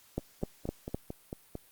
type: two click trains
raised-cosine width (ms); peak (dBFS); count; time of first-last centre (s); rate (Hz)
2; -18 / -24; 4 / 6; 0.18-0.945 / 0.43-1.554; 3.92 / 4.45
effects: white hiss -61 dBFS RMS until 1.71 s + Opus 48 kbps